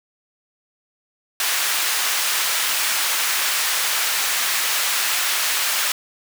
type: high-pass noise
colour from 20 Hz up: pink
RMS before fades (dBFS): -21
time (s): 1.4-5.92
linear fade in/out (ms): 2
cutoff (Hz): 1400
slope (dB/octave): 12
effects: none